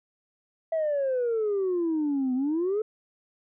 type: exponential two-way sweep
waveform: sine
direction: down then up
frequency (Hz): 659.3 to 249.7 to 442.3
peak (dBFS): -22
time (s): 0.72-2.82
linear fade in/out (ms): 5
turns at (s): 2.34
effects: tanh soft clip ceiling -21 dBFS